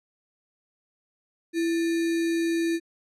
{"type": "tone with sample-and-hold", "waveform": "sine", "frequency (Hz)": 332.5, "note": "E4", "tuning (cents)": 15, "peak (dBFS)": -22, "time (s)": [1.53, 2.8], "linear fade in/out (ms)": 50, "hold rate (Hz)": 2100, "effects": ["low-pass 10000 Hz 12 dB/octave"]}